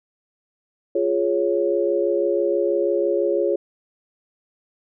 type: chord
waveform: sine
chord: Db major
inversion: first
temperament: equal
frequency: 349.2 / 415.3 / 554.4 Hz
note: F4 / Ab4 / Db5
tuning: 0 / 0 / 0 cents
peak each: -22 dBFS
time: 0.95-3.56 s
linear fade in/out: 5 ms
effects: none